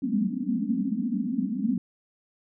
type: band-pass noise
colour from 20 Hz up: pink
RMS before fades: -27 dBFS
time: 0.02-1.78 s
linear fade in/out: 5 ms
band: 190 to 270 Hz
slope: 96 dB/octave
effects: none